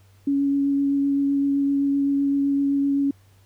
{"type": "tone with vibrato", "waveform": "sine", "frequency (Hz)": 279.5, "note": "C#4", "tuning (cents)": 14, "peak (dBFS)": -18, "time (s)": [0.27, 3.11], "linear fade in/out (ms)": 5, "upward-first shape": "triangle", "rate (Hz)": 7.8, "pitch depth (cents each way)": 12, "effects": ["added 97 Hz sine -52 dBFS peak until 3.45 s", "pink hiss -61 dBFS RMS until 3.45 s"]}